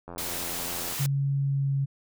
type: click train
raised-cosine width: 1 ms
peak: -26 dBFS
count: 74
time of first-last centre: 0.08-0.924 s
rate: 86.5 Hz
type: noise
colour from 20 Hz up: white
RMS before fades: -33 dBFS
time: 0.18-1.06 s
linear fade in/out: 0 ms
type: tone with pitch glide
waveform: sine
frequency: 139 to 137.88 Hz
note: C#3 to C#3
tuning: +5 to -9 cents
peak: -23 dBFS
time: 0.99-1.86 s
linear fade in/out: 20 ms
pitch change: -14 cents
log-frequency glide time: 1.36-1.75 s
effects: none